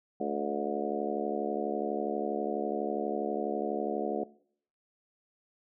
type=harmonic tone with a mistuned harmonic; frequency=72.2 Hz; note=D2; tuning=29 cents flat; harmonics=3 / 4 / 5 / 6 / 7 / 8 / 9 / 10; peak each=-37 / -38 / -37 / -36 / -40 / -39 / -43 / -37 dBFS; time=0.2-4.24 s; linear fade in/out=5 ms; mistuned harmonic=8; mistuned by=+33 cents; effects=noise-tail reverb RT60 0.6 s tail -21 dB re dry